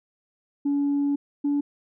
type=tone pair in turn; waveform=sine; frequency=284.3 / 287.1 Hz; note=C#4 / D4; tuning=+44 / -39 cents; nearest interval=unison; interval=17 cents; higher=second; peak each=-19 dBFS; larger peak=neither; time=0.65-1.16 / 1.44-1.61 s; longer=first; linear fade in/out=10 ms; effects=tanh soft clip ceiling -18 dBFS